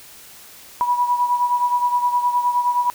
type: beating tone pair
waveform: sine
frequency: 974 / 983.6 Hz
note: B5 / B5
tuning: -24 / -7 cents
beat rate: 9.6 Hz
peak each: -17 / -23 dBFS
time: 0.81-2.9 s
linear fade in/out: 0 ms
effects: white hiss -43 dBFS RMS until 2.94 s